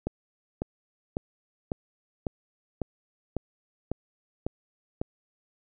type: click train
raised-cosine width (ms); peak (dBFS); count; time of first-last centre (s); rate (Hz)
2; -15; 10; 0.07-5.015; 1.82
effects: none